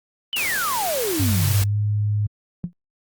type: exponential sweep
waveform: sine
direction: down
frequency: 3084 to 93.8 Hz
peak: -22 dBFS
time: 0.33-1.62 s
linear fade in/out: 0 ms
type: noise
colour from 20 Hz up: white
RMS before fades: -27 dBFS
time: 0.36-1.64 s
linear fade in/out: 5 ms
type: tone with pitch glide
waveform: sine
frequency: 98 to 104.43 Hz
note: G2 to G#2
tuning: 0 to +10 cents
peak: -18 dBFS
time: 1.19-2.27 s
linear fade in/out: 10 ms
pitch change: +110 cents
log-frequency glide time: 1.53-1.76 s
type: tone with exponential decay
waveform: sine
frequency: 174.61 Hz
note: F3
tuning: in tune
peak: -19 dBFS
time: 2.64-2.73 s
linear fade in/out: 0 ms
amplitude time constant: 19 ms
effects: Opus 48 kbps